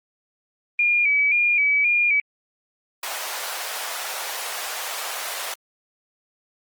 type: tone with vibrato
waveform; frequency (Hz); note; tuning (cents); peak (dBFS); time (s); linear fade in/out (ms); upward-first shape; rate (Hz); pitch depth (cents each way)
sine; 2350; D7; +1; -16; 0.79-2.2; 2; square; 1.9; 48
type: high-pass noise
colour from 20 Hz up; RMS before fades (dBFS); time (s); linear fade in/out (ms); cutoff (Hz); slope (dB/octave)
pink; -30; 3.03-5.54; 2; 610; 24
effects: Opus 24 kbps